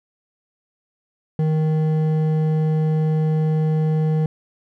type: tone with hard clipping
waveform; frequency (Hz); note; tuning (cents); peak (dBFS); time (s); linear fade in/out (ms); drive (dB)
triangle; 156.3; D#3; +8; -18; 1.39-4.26; 2; 12
effects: none

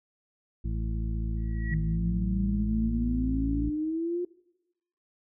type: harmonic tone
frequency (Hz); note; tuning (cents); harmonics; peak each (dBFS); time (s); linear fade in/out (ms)
55; A1; 0; 1 / 2 / 3 / 4 / 6; -29 / -35 / -39 / -41 / -45; 0.64-3.7; 10
type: tone with exponential growth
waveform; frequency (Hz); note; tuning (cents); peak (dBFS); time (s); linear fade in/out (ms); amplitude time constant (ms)
sine; 1923; B6; -47; -32; 1.37-1.74; 2; 79
type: exponential sweep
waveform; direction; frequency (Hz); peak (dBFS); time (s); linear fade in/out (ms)
sine; up; 153.9 to 357.8; -27; 1.71-4.25; 5
effects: noise-tail reverb RT60 0.9 s tail -21 dB re dry

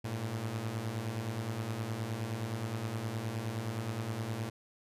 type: beating tone pair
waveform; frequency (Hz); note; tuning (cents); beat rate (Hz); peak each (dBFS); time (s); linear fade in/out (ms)
sawtooth; 104.7 / 114.3; G#2 / A#2; +15 / -34; 9.6; -36 / -32; 0.04-4.5; 10
effects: resampled to 32000 Hz

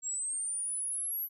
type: linear sweep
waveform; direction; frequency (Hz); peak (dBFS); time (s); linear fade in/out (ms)
sine; up; 7459 to 11840; -32; 0.02-1.29; 50
effects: none

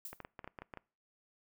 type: noise with exponential decay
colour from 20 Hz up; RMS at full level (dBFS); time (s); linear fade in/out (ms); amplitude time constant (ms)
violet; -41; 0.05-0.23; 2; 38
type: clicks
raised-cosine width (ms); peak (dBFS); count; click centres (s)
0.5; -30; 10; 0.13 / 0.203 / 0.249 / 0.392 / 0.444 / 0.476 / 0.588 / 0.62 / 0.738 / 0.773
effects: noise-tail reverb RT60 0.4 s tail -24 dB re dry

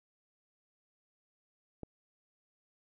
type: click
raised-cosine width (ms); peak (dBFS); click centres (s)
2; -28; 1.833
effects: none

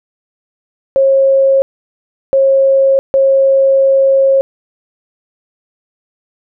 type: tone bursts at uneven times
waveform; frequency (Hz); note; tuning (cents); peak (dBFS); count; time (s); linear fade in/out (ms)
sine; 541; C#5; -42; -6; 3; 0.96-1.62 / 2.33-2.99 / 3.14-4.41; 0
effects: none

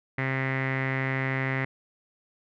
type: tone with low-pass filter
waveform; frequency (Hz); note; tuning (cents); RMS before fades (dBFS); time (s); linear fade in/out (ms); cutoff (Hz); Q
sawtooth; 132.9; C3; +27; -28; 0.18-1.65; 5; 2000; 7.9
effects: none

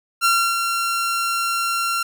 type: tone with ADSR envelope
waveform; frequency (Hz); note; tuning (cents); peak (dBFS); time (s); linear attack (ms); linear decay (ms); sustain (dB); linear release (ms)
sawtooth; 1370; F6; -34; -10; 0.21-2.03; 39; 300; -6; 5
effects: none

